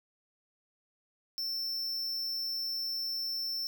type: tone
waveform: square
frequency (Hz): 5370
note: E8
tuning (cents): +31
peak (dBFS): -33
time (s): 1.38-3.67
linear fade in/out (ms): 0
effects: none